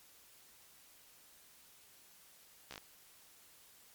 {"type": "slowing click train", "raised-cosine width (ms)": 0.2, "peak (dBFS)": -28, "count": 5, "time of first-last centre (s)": [2.71, 2.779], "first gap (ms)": 14, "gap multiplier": 1.14, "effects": ["white hiss -62 dBFS RMS until 3.94 s", "MP3 96 kbps"]}